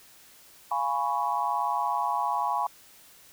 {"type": "chord", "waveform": "sine", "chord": "C# dominant seventh", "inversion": "first", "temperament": "equal", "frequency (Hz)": [698.5, 830.6, 987.8, 1108.7], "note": ["E#5", "G#5", "B5", "C#6"], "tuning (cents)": [0, 0, 0, 0], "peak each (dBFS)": [-34, -29, -29, -31], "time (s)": [0.71, 2.67], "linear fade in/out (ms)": 5, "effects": ["white hiss -54 dBFS RMS until 3.32 s"]}